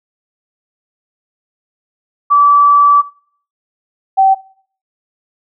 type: tone pair in turn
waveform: sine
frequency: 1155 / 770.9 Hz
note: D6 / G5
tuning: -29 / -29 cents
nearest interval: perfect fifth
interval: 700 cents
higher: first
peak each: -5 dBFS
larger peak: neither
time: 2.3-3.02 / 4.17-4.35 s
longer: first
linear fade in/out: 20 ms
effects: noise-tail reverb RT60 0.5 s tail -19 dB re dry